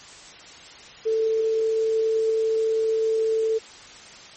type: tone with quantisation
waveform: sine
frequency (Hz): 443.9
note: A4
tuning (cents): +15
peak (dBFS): -19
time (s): 1.05-3.59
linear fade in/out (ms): 20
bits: 8
effects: white hiss -44 dBFS RMS until 4.36 s + MP3 32 kbps